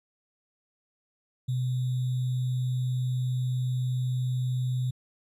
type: tone with sample-and-hold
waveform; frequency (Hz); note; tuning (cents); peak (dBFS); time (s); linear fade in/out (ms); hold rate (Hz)
sine; 126.6; B2; +43; -25; 1.48-4.91; 10; 3675
effects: resampled to 32000 Hz

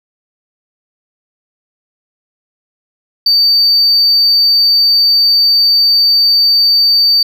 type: tone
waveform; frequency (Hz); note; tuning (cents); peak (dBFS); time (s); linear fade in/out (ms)
sine; 4603; D8; -36; -4; 3.26-7.23; 5
effects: tanh soft clip ceiling -5 dBFS

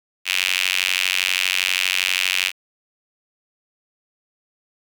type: tone with high-pass filter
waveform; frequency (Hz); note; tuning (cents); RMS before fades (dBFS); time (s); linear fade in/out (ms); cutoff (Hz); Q
sawtooth; 92.5; F#2; 0; -21; 0.25-2.52; 50; 2600; 3.6
effects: none

